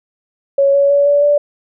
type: tone with pitch steps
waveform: sine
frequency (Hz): 555 / 561.8 / 568.6 / 575.6 / 582.6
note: C#5 / C#5 / C#5 / D5 / D5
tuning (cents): +2 / +23 / +44 / -35 / -14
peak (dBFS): -8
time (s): 0.58-1.38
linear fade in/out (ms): 5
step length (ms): 160
effects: none